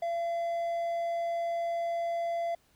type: tone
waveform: triangle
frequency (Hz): 680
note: F5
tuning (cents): -46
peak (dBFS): -27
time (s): 0.02-2.55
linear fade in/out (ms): 5
effects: pink hiss -67 dBFS RMS until 2.75 s